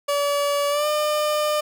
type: tone with pitch glide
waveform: 30% pulse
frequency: 573 to 602.2 Hz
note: D5 to D5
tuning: -43 to +43 cents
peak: -17 dBFS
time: 0.08-1.61 s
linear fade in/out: 10 ms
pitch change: +86 cents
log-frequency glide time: 0.69-0.87 s
effects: none